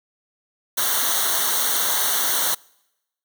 white noise with comb filter, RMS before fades -21 dBFS, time 0.77-2.55 s, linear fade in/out 10 ms, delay 0.4 ms, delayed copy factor -1, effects noise-tail reverb RT60 0.9 s tail -26 dB re dry

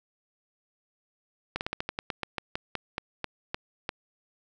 slowing click train, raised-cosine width 0.3 ms, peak -14 dBFS, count 16, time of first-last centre 1.56-3.891 s, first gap 49 ms, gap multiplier 1.15, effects none

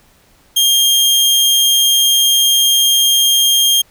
sawtooth tone, 3215 Hz, G7, 43 cents sharp, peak -6 dBFS, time 0.56-3.82 s, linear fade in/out 10 ms, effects pink hiss -51 dBFS RMS until 3.9 s

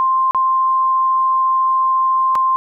sine tone with dropouts, 1049 Hz, C6, 4 cents sharp, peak -12 dBFS, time 0-2.56 s, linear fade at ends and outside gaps 0 ms, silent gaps 0.31-0.347 / 2.353-2.356 s, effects none

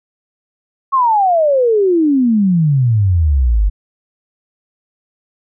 sine exponential sweep, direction down, 1108.7 to 47.05 Hz, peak -9 dBFS, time 0.92-3.7 s, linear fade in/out 20 ms, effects none

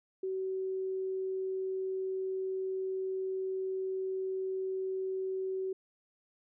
sine tone, 378.9 Hz, F#4, 41 cents sharp, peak -32 dBFS, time 0.23-5.73 s, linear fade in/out 5 ms, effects none

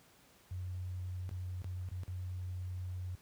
sine tone with dropouts, 91.1 Hz, F#2, 26 cents flat, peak -37 dBFS, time 0.51-3.15 s, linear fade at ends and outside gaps 0 ms, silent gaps 1.292-1.312 / 1.618-1.644 / 1.887-1.915 / 2.034-2.079 s, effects pink hiss -64 dBFS RMS until 3.21 s + high-pass 60 Hz 12 dB/octave

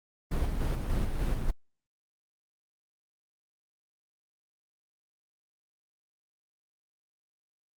brown noise with tremolo, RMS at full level -27 dBFS, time 0.31-1.51 s, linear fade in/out 10 ms, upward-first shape square, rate 3.4 Hz, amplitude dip 35%, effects Opus 32 kbps

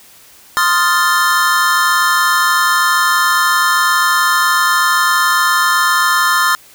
square chord, F dominant seventh, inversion second, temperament equal, 1046.5 / 1244.5 / 1396.9 / 1760 Hz, C6 / Eb6 / F6 / A6, 0 / 0 / 0 / 0 cents, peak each -17 dBFS, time 0.57-6.55 s, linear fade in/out 0 ms, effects white hiss -43 dBFS RMS until 6.74 s

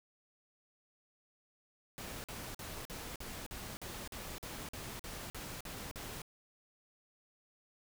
pink noise bursts, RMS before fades -45 dBFS, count 14, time 1.98-6.218 s, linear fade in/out 0 ms, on 260 ms, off 46 ms, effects none

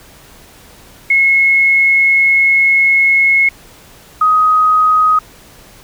sine tone pair in turn, 2175 / 1255.4 Hz, C#7 / D#6, -33 / +15 cents, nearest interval minor seventh, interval 952 cents, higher first, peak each -7 dBFS, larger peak neither, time 1.1-3.49 / 4.21-5.19 s, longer first, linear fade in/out 5 ms, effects pink hiss -41 dBFS RMS until 5.83 s

